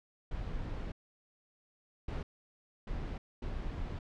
brown noise bursts at uneven times, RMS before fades -38 dBFS, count 4, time 0.31-0.92 / 2.08-2.23 / 2.87-3.18 / 3.42-3.99 s, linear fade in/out 5 ms, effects low-pass 4000 Hz 12 dB/octave

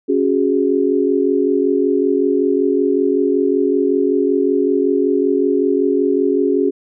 sine chord, C# suspended fourth, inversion none, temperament equal, 277.2 / 370 / 415.3 Hz, C#4 / F#4 / G#4, 0 / 0 / 0 cents, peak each -17 dBFS, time 0.08-6.71 s, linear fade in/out 20 ms, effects none

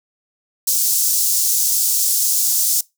pink high-pass noise, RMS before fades -17 dBFS, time 0.67-2.81 s, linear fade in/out 5 ms, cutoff 5800 Hz, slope 24 dB/octave, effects noise-tail reverb RT60 0.2 s tail -22 dB re dry

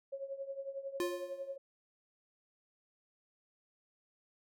sine tone with tremolo, 547 Hz, C#5, 23 cents flat, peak -36 dBFS, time 0.12-1.58 s, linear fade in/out 10 ms, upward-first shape triangle, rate 11 Hz, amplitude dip 85%
square tone with exponential decay, 350.8 Hz, F4, 8 cents sharp, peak -31 dBFS, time 1-1.56 s, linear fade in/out 1 ms, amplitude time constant 120 ms
effects none

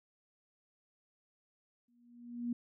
sine tone with exponential growth, 239.4 Hz, A#3, 46 cents sharp, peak -31 dBFS, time 1.88-2.53 s, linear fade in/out 5 ms, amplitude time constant 140 ms, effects none

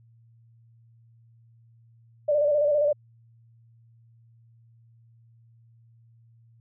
sine tone with vibrato, 589 Hz, D5, 5 cents sharp, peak -19 dBFS, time 2.28-2.93 s, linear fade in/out 10 ms, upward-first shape square, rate 15 Hz, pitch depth 41 cents each way, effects added 115 Hz sine -54 dBFS peak until 6.6 s

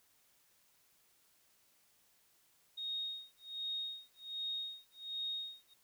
sine tone with tremolo, 3729 Hz, A#7, in tune, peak -36 dBFS, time 2.77-5.74 s, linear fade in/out 10 ms, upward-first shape sine, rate 1.3 Hz, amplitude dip 100%, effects white hiss -71 dBFS RMS until 5.83 s

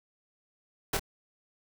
pink noise with echo, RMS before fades -28 dBFS, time 0.93-0.97 s, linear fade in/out 5 ms, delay 25 ms, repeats 1, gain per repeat -6 dB, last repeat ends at 0.995 s, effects none

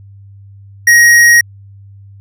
sine tone with tanh clipping, 1886 Hz, A#6, 20 cents sharp, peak -5 dBFS, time 0.87-1.41 s, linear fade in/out 5 ms, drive 17 dB, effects added 99 Hz sine -34 dBFS peak until 2.2 s

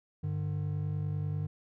triangle tone pair together, 100.1 / 150.3 Hz, G2 / D3, +37 / +40 cents, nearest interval perfect fifth, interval 703 cents, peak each -32 / -31 dBFS, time 0.23-1.47 s, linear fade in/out 10 ms, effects none

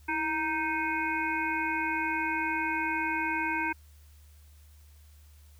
harmonic tone with a mistuned harmonic, 311.1 Hz, D#4, in tune, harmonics 1 / 3 / 5 / 7 / 8, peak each -35 / -32 / -33 / -35 / -36 dBFS, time 0.08-3.73 s, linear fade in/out 10 ms, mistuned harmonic 1, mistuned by +68 cents, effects added 74 Hz sine -52 dBFS peak until 5.59 s + white hiss -64 dBFS RMS until 5.59 s

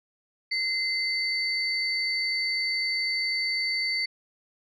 sine tone pair together, 2069 / 4536 Hz, C7 / C#8, -20 / +39 cents, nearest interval octave + major second, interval 1359 cents, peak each -27 dBFS, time 0.51-4.06 s, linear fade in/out 10 ms, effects tanh soft clip ceiling -17 dBFS

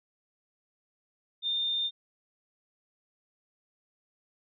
sine tone, 3618 Hz, A7, 48 cents sharp, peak -27 dBFS, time 1.42-1.91 s, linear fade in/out 50 ms, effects none

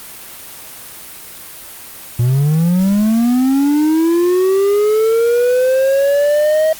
triangle linear sweep, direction up, 116.54 to 636 Hz, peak -8 dBFS, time 2.19-6.73 s, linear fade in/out 5 ms, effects white hiss -33 dBFS RMS until 6.79 s + Opus 32 kbps

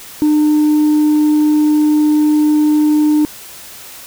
sine tone with tanh clipping, 302 Hz, D4, 48 cents sharp, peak -9 dBFS, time 0.22-3.25 s, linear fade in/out 0 ms, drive 1 dB, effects white hiss -34 dBFS RMS until 4.06 s

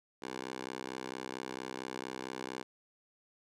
10% pulse tone with high-pass filter, 64.4 Hz, C2, 27 cents flat, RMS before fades -42 dBFS, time 0.22-2.63 s, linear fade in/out 5 ms, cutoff 380 Hz, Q 0.89, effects low-pass 8000 Hz 12 dB/octave

